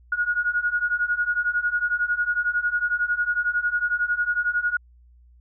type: beating tone pair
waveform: sine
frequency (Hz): 1439 / 1450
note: F#6 / F#6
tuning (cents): -49 / -35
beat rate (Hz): 11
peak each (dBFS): -25 / -23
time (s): 0.12-4.77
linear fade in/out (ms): 5
effects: added 60 Hz sine -50 dBFS peak until 5.4 s